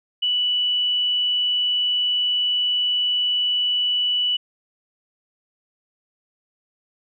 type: tone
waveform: sine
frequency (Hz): 2960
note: F#7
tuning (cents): 0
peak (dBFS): -18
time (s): 0.22-4.37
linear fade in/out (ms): 10
effects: none